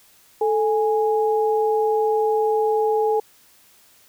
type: tone pair together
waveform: sine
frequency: 438.2 / 828.7 Hz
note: A4 / G#5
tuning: -7 / -4 cents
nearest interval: major seventh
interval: 1103 cents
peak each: -18 / -22 dBFS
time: 0.41-3.2 s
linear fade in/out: 5 ms
effects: white hiss -54 dBFS RMS until 4.08 s